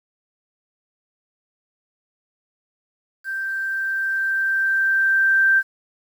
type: tone with level ramp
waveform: sine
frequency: 1568 Hz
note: G6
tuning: in tune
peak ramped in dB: -24 to -12 dBFS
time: 3.24-5.63 s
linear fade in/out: 50 ms
effects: 8-bit